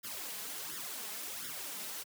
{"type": "noise with flanger", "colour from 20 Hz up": "white", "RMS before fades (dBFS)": -42, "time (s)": [0.03, 2.04], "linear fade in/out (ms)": 20, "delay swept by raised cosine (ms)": [0.57, 4.77], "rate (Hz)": 1.4, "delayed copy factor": 0.8, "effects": ["high-pass 150 Hz 12 dB/octave"]}